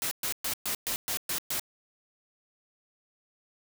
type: noise bursts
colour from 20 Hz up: white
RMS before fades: -31 dBFS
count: 8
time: 0.02-1.596 s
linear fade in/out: 0 ms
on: 92 ms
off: 120 ms
effects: none